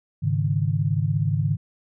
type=chord; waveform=sine; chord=Ab suspended fourth; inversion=none; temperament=equal; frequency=103.83 / 138.59 / 155.56 Hz; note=Ab2 / Db3 / Eb3; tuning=0 / 0 / 0 cents; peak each=-24 dBFS; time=0.22-1.57 s; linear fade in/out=20 ms; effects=none